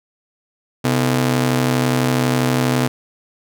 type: ring-modulated tone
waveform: sawtooth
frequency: 190 Hz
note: F#3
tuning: 46 cents sharp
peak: -8 dBFS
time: 0.84-2.88 s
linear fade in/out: 10 ms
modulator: 58.9 Hz
effects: none